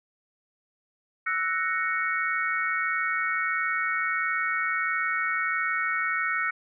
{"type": "chord", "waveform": "sine", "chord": "F# dominant seventh", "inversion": "third", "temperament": "equal", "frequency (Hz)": [1318.5, 1480, 1864.7, 2217], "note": ["E6", "F#6", "A#6", "C#7"], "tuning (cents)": [0, 0, 0, 0], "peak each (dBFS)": -30, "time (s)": [1.26, 6.51], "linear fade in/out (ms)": 10, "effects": []}